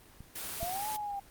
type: clicks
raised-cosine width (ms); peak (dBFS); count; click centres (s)
5; -35 / -27; 2; 0.206 / 0.63
type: noise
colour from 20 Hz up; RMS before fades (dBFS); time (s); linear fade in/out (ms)
white; -39; 0.35-0.97; 10
type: linear two-way sweep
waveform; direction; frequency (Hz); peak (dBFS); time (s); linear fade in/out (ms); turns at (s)
sine; up then down; 659.3 to 865 to 791; -34; 0.6-1.2; 10; 0.89
effects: pink hiss -57 dBFS RMS until 1.3 s + Opus 24 kbps